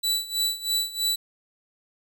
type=tone with tremolo; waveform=sawtooth; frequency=3956 Hz; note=B7; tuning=2 cents sharp; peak=-18 dBFS; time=0.03-1.16 s; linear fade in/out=10 ms; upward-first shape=sine; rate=3.1 Hz; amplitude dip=85%; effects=none